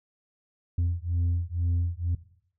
sine beating tone pair, 85.4 / 87.5 Hz, F2 / F2, -38 / +4 cents, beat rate 2.1 Hz, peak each -25 dBFS, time 0.78-2.15 s, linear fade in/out 5 ms, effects noise-tail reverb RT60 0.6 s tail -17 dB re dry + tanh soft clip ceiling -21 dBFS

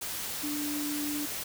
sine tone in noise, 293.7 Hz, D4, in tune, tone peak -32 dBFS, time 0.43-1.26 s, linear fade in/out 10 ms, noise white, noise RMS -36 dBFS, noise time 0.01-1.44 s, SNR +1 dB, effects none

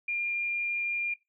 sine tone, 2402 Hz, D7, 38 cents sharp, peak -28 dBFS, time 0.08-1.14 s, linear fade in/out 5 ms, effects noise-tail reverb RT60 0.2 s tail -18 dB re dry

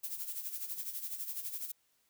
violet noise with tremolo, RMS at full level -38 dBFS, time 0.03-1.72 s, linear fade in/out 10 ms, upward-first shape sine, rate 12 Hz, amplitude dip 65%, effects white hiss -74 dBFS RMS until 2.09 s

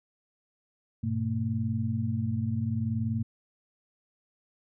sine tone cluster, 100.5 / 121.1 / 225.4 Hz, G2 / B2 / A3, +44 / -34 / +42 cents, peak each -31 dBFS, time 1.03-3.23 s, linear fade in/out 10 ms, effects none

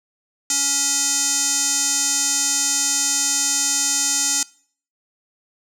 square tone with band-pass filter, 280 Hz, C#4, 18 cents sharp, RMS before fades -20 dBFS, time 0.5-4.43 s, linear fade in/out 2 ms, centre 6900 Hz, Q 4.2, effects noise-tail reverb RT60 0.5 s tail -22 dB re dry

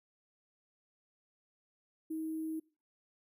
sine tone with sample-and-hold, 317.4 Hz, D#4, 35 cents sharp, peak -35 dBFS, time 2.1-2.6 s, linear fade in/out 10 ms, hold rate 11025 Hz, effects noise-tail reverb RT60 0.4 s tail -24 dB re dry

